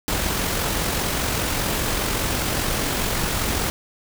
pink noise with amplitude modulation, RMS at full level -22 dBFS, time 0.08-3.7 s, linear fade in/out 0 ms, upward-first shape sine, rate 45 Hz, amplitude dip 30%, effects none

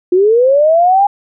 sine linear sweep, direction up, 349.2 to 820 Hz, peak -6 dBFS, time 0.12-1.07 s, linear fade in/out 5 ms, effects none

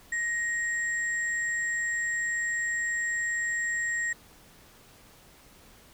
sine tone pair together, 1879 / 7516 Hz, A#6 / A#8, +13 / +13 cents, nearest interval 2 octaves, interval 2400 cents, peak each -27 / -37 dBFS, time 0.12-4.13 s, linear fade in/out 5 ms, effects pink hiss -55 dBFS RMS until 5.93 s

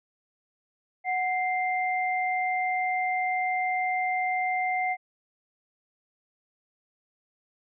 sine tone pair together, 740 / 2093 Hz, F#5 / C7, 0 / 0 cents, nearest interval octave + tritone, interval 1800 cents, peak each -26 / -29 dBFS, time 1.04-4.97 s, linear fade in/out 50 ms, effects none

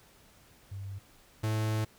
sine / 45% pulse tone pair in turn, 98.1 / 108.76 Hz, G2 / A2, +2 / -20 cents, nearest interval major second, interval 178 cents, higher second, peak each -37 / -28 dBFS, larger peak second, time 0.71-0.99 / 1.43-1.85 s, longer second, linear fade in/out 10 ms, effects pink hiss -60 dBFS RMS until 1.98 s

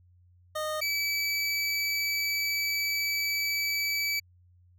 25% pulse tone pair in turn, 616 / 2298 Hz, D#5 / D7, -17 / -38 cents, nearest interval octave + major seventh, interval 2279 cents, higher second, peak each -26 / -23 dBFS, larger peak second, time 0.55-0.81 / 0.81-4.2 s, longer second, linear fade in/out 10 ms, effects added 89 Hz sine -57 dBFS peak until 4.78 s

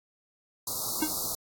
white band-stop noise, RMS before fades -32 dBFS, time 0.67-1.35 s, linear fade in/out 2 ms, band 1300 to 3900 Hz, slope 96 dB/octave
square tone with exponential decay, 310 Hz, D#4, 6 cents flat, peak -23 dBFS, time 1.02-1.14 s, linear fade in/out 5 ms, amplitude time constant 25 ms
effects AAC 64 kbps

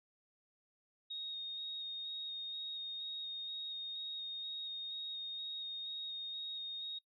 sine tone with vibrato, 3729 Hz, A#7, in tune, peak -40 dBFS, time 1.1-6.99 s, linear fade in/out 10 ms, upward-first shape square, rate 2.1 Hz, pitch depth 11 cents each way, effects noise-tail reverb RT60 0.1 s tail -24 dB re dry

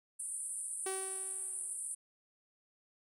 pink band-pass noise, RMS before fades -41 dBFS, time 0.19-1.95 s, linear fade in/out 10 ms, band 8700 to 10000 Hz, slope 96 dB/octave
sawtooth tone with exponential decay, 381.2 Hz, G4, 48 cents flat, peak -32 dBFS, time 0.86-1.78 s, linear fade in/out 5 ms, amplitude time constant 200 ms
effects none

